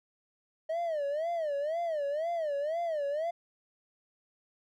triangle tone with vibrato, 622.3 Hz, D#5, in tune, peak -27 dBFS, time 0.69-3.31 s, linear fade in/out 10 ms, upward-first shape sine, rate 2 Hz, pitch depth 180 cents each way, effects tanh soft clip ceiling -23 dBFS

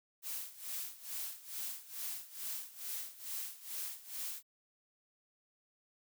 blue noise with tremolo, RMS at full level -40 dBFS, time 0.22-4.43 s, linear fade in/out 50 ms, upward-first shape sine, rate 2.3 Hz, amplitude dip 85%, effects none

